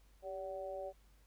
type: tone with amplitude modulation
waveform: sine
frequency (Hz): 572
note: D5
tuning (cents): -46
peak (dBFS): -36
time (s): 0.22-0.93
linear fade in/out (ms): 50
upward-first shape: sine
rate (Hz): 182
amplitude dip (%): 100
effects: added 50 Hz sine -63 dBFS peak until 1.26 s + pink hiss -72 dBFS RMS until 1.26 s